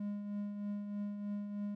triangle tone with tremolo, 204.9 Hz, G#3, 23 cents flat, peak -33 dBFS, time 0-1.75 s, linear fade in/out 5 ms, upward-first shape triangle, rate 3.2 Hz, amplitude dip 50%, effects none

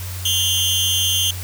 sawtooth tone with amplitude modulation, 3136 Hz, G7, in tune, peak -9 dBFS, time 0.25-1.31 s, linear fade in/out 5 ms, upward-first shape sine, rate 291 Hz, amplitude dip 100%, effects added 91 Hz sine -27 dBFS peak until 1.43 s + white hiss -34 dBFS RMS until 1.43 s

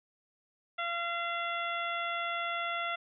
harmonic tone, 685 Hz, F5, 34 cents flat, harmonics 1 / 2 / 3 / 4 / 5, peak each -38 / -35 / -38 / -42 / -42 dBFS, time 0.78-2.96 s, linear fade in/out 10 ms, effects none

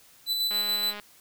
45% pulse tone with tremolo, 3990 Hz, B7, 17 cents sharp, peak -24 dBFS, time 0.26-0.94 s, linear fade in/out 50 ms, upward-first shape square, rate 7 Hz, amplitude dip 30%
click train, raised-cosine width 0.3 ms, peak -23 dBFS, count 102, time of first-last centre 0.51-0.998 s, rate 207 Hz
effects white hiss -56 dBFS RMS until 1.2 s

